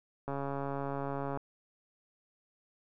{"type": "click train", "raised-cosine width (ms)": 1, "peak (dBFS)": -23, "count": 153, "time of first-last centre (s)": [0.28, 1.374], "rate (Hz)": 139, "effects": []}